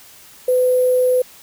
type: tone with sample-and-hold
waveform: sine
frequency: 504 Hz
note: B4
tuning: 35 cents sharp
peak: -12 dBFS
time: 0.48-1.22 s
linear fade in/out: 5 ms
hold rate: 11025 Hz
effects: white hiss -44 dBFS RMS until 1.42 s